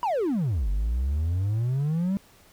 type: exponential two-way sweep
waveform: triangle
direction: down then up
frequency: 1000 to 46.9 to 201.3 Hz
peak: -20 dBFS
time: 0.03-2.17 s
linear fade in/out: 0 ms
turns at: 0.69 s
effects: tanh soft clip ceiling -16 dBFS + pink hiss -56 dBFS RMS until 2.52 s